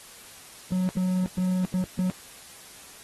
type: tone bursts at uneven times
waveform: triangle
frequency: 184 Hz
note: F#3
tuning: 9 cents flat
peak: -20 dBFS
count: 5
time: 0.72-0.89 / 0.97-1.26 / 1.38-1.65 / 1.74-1.84 / 1.99-2.1 s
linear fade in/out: 0 ms
effects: white hiss -47 dBFS RMS until 3.03 s + AAC 32 kbps